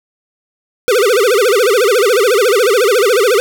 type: tone with vibrato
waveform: square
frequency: 446.1 Hz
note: A4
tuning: 24 cents sharp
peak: -9 dBFS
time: 0.88-3.4 s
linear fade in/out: 0 ms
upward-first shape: sine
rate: 14 Hz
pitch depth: 250 cents each way
effects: none